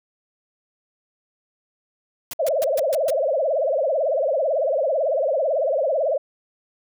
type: noise bursts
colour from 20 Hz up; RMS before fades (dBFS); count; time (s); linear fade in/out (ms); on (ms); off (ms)
white; -31; 6; 2.31-3.104; 2; 24; 130
type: tone with vibrato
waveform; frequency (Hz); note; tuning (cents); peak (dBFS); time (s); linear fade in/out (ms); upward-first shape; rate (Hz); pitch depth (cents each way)
sine; 587.3; D5; 0; -18; 2.39-6.18; 10; triangle; 18; 270
effects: none